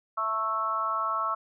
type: harmonic tone with a mistuned harmonic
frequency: 220 Hz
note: A3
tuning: in tune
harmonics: 3 / 4 / 5 / 6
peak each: -37 / -39 / -29 / -29 dBFS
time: 0.17-1.35 s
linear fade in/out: 10 ms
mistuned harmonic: 4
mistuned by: +19 cents
effects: none